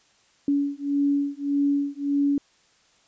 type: beating tone pair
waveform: sine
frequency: 282.7 / 284.4 Hz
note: C#4 / C#4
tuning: +34 / +45 cents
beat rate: 1.7 Hz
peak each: -24 dBFS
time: 0.48-2.38 s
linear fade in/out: 2 ms
effects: white hiss -61 dBFS RMS until 3.07 s + resampled to 16000 Hz